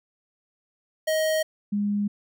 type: tone pair in turn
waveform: square / sine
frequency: 629 / 204.9 Hz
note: D#5 / G#3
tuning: +19 / -23 cents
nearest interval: octave + perfect fifth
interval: 1942 cents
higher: first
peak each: -22 dBFS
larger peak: neither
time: 1.07-1.43 / 1.72-2.08 s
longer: neither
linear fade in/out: 10 ms
effects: none